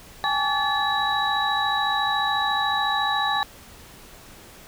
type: tone cluster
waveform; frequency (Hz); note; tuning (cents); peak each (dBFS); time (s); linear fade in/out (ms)
sine; 802 / 856 / 1143 / 1732 / 3902; G5 / A5 / D6 / A6 / B7; +39 / -48 / -47 / -28 / -22; -27; 0.24-3.43; 0
effects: pink hiss -46 dBFS RMS until 4.67 s